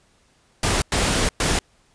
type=noise bursts at uneven times; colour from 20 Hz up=pink; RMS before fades=-20 dBFS; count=3; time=0.63-0.82 / 0.92-1.29 / 1.4-1.59 s; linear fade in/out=2 ms; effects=pink hiss -60 dBFS RMS until 1.94 s + resampled to 22050 Hz